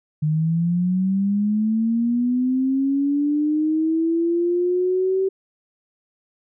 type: linear sweep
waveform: sine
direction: up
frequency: 150.6 to 385.5 Hz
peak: -17 dBFS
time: 0.22-5.29 s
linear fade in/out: 10 ms
effects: none